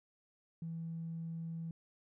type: tone with tanh clipping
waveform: triangle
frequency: 164.81 Hz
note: E3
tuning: in tune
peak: -39 dBFS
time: 0.62-1.71 s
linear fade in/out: 2 ms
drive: 4 dB
effects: none